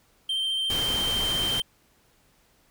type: tone with vibrato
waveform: triangle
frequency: 3136 Hz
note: G7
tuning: in tune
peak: -23 dBFS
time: 0.29-1.62 s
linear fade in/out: 5 ms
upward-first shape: sine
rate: 14 Hz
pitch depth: 13 cents each way
type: noise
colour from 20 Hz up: pink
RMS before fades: -32 dBFS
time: 0.7-1.6 s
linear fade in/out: 0 ms
effects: pink hiss -63 dBFS RMS until 2.7 s